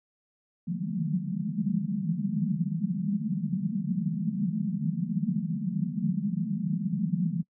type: band-pass noise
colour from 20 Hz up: white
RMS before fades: -29 dBFS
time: 0.67-7.43 s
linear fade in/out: 20 ms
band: 150 to 220 Hz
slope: 96 dB/octave
effects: noise-tail reverb RT60 0.1 s tail -26 dB re dry